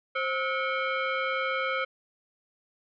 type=tone with frequency modulation; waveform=sine; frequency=382.3 Hz; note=G4; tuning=43 cents flat; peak=-26 dBFS; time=0.15-1.85 s; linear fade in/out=10 ms; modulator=911 Hz; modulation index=2.4; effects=none